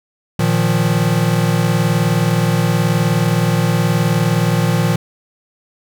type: chord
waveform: square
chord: Bb suspended fourth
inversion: none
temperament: equal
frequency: 116.54 / 155.56 / 174.61 Hz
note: Bb2 / Eb3 / F3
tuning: 0 / 0 / 0 cents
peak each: -18 dBFS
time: 0.39-4.96 s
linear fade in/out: 5 ms
effects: none